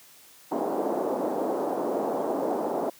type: band-pass noise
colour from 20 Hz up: pink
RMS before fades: -28 dBFS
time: 0.51-2.9 s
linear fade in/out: 10 ms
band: 290 to 820 Hz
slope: 24 dB/octave
effects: white hiss -53 dBFS RMS until 2.99 s + high-pass 100 Hz 12 dB/octave